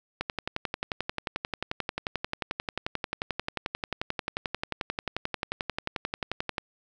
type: click train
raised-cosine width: 0.3 ms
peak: -13 dBFS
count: 73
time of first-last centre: 0.21-6.582 s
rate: 11.3 Hz
effects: none